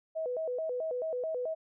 sine tone with vibrato, 564 Hz, C#5, 30 cents sharp, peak -31 dBFS, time 0.15-1.55 s, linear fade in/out 20 ms, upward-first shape square, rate 4.6 Hz, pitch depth 220 cents each way, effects none

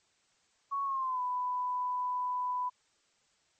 sine tone with pitch glide, 1111 to 995.5 Hz, C#6 to B5, +4 to +14 cents, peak -30 dBFS, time 0.71-2.7 s, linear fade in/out 20 ms, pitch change -190 cents, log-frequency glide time 0.84-1.21 s, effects white hiss -71 dBFS RMS until 3.59 s + MP3 32 kbps

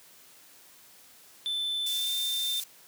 triangle tone with pitch glide, 3528 to 3586 Hz, A7 to A7, +4 to +32 cents, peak -27 dBFS, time 1.46-2.6 s, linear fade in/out 0 ms, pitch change +28 cents, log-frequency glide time 1.88-2.12 s
pink high-pass noise, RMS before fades -37 dBFS, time 1.86-2.64 s, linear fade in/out 5 ms, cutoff 5900 Hz, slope 12 dB/octave
effects white hiss -55 dBFS RMS until 2.87 s + high-pass 100 Hz 12 dB/octave

